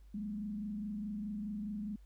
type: tone with frequency modulation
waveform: sine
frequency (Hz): 208.2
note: G#3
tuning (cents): +5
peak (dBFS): -37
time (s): 0.14-1.96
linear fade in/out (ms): 5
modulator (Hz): 24.8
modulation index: 0.58
effects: added 50 Hz sine -54 dBFS peak until 2.05 s + pink hiss -75 dBFS RMS until 2.05 s